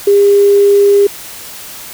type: tone with tanh clipping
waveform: triangle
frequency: 403.3 Hz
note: G4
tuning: 49 cents sharp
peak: -4 dBFS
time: 0.07-1.07 s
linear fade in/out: 5 ms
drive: 3 dB
effects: white hiss -29 dBFS RMS until 1.93 s